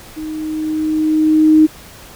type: tone with level ramp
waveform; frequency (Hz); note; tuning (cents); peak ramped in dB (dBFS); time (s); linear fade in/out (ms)
sine; 311.1; D#4; 0; -23 to -4; 0.16-1.67; 20
effects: pink hiss -38 dBFS RMS until 2.15 s